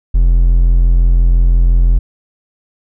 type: tone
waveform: triangle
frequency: 42.91 Hz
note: F1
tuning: 30 cents flat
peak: -4 dBFS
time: 0.14-1.99 s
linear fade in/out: 10 ms
effects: none